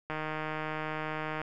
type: click train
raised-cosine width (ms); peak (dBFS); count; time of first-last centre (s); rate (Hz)
0.5; -20; 205; 0.1-1.416; 155
effects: none